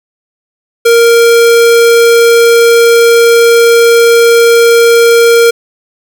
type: tone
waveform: square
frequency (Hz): 466.2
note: A#4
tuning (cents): 0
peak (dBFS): -3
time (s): 0.85-5.51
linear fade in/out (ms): 10
effects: none